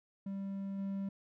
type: tone with level steps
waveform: triangle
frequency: 196 Hz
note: G3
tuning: in tune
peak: -35 / -33 dBFS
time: 0.26-1.09 s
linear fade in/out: 5 ms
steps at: 0.78 s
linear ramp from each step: 10 ms
effects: none